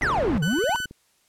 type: low-pass noise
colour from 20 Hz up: pink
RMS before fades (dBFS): -29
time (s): 0.01-0.38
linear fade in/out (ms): 0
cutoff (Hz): 1500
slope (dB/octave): 12
type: exponential two-way sweep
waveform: triangle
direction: down then up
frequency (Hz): 2080 to 139.6 to 996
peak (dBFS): -19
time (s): 0.02-0.76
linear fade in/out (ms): 0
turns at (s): 0.43
type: click train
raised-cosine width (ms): 3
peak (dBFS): -28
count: 11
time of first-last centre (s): 0.37-0.911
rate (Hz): 18.5
type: tone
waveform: 30% pulse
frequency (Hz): 1498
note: F#6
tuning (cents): +21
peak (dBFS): -24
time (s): 0.42-0.86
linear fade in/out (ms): 10
effects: white hiss -64 dBFS RMS until 1.28 s + low-pass 11000 Hz 12 dB/octave